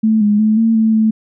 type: tone with pitch steps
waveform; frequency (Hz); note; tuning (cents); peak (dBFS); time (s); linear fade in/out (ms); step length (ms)
sine; 219.4 / 207.8 / 216.2 / 225.7 / 221.2 / 219.2; A3 / G#3 / A3 / A3 / A3 / A3; -5 / +1 / -30 / +44 / +9 / -6; -9; 0.03-1.11; 10; 180
effects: none